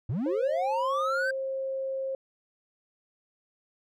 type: linear sweep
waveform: triangle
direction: up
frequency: 92 to 1583 Hz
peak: -25 dBFS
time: 0.09-1.31 s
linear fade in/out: 5 ms
type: tone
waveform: sine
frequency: 534 Hz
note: C5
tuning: 35 cents sharp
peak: -29 dBFS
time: 0.26-2.15 s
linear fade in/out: 2 ms
effects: none